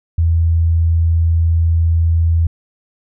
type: tone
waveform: sine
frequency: 82.8 Hz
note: E2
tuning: 8 cents sharp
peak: -10 dBFS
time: 0.18-2.47 s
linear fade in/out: 5 ms
effects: none